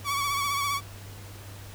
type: tone with vibrato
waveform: sawtooth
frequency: 1131 Hz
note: C#6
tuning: 34 cents sharp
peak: -22 dBFS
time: 0.04-0.81 s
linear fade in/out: 50 ms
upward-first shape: triangle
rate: 15 Hz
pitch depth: 52 cents each way
effects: added 99 Hz sine -42 dBFS peak until 1.74 s + pink hiss -47 dBFS RMS until 1.74 s